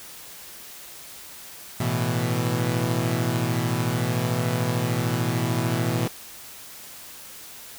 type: chord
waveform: sawtooth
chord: A suspended second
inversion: none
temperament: equal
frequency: 110 / 123.47 / 164.81 Hz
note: A2 / B2 / E3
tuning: 0 / 0 / 0 cents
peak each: -24 / -21 / -24 dBFS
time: 1.8-6.08 s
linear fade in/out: 5 ms
effects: white hiss -42 dBFS RMS until 7.78 s